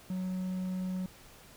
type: tone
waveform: triangle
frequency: 185 Hz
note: F#3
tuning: in tune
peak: -30 dBFS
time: 0.1-1.06 s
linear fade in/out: 2 ms
effects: pink hiss -55 dBFS RMS until 1.56 s